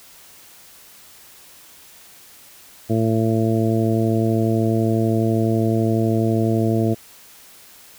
harmonic tone, 112 Hz, A2, 31 cents sharp, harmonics 1 / 2 / 3 / 4 / 5 / 6, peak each -20 / -21 / -22 / -26 / -31 / -27 dBFS, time 2.89-6.95 s, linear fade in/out 20 ms, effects white hiss -46 dBFS RMS until 7.98 s

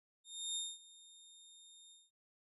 25% pulse tone with ADSR envelope, 3664 Hz, A#7, 31 cents flat, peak -33 dBFS, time 0.24-2.11 s, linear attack 320 ms, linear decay 220 ms, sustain -21 dB, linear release 200 ms, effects resampled to 32000 Hz

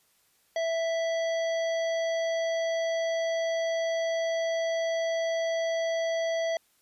harmonic tone, 659.3 Hz, E5, in tune, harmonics 1 / 3 / 5 / 7 / 9, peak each -26 / -37 / -42 / -47 / -46 dBFS, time 0.56-6.57 s, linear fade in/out 2 ms, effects white hiss -67 dBFS RMS until 6.81 s + resampled to 32000 Hz

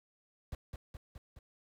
brown noise with echo, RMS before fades -40 dBFS, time 0.52-0.55 s, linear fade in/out 2 ms, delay 210 ms, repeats 4, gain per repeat -3 dB, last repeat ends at 1.39 s, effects none

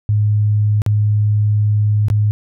sine tone with dropouts, 105.1 Hz, G#2, 21 cents sharp, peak -11 dBFS, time 0.09-2.31 s, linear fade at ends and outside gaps 0 ms, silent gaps 0.819-0.863 / 2.084-2.101 s, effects none

